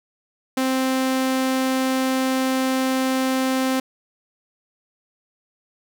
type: tone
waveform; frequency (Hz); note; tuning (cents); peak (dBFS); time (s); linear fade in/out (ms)
sawtooth; 261.6; C4; 0; -15; 0.57-3.8; 5
effects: none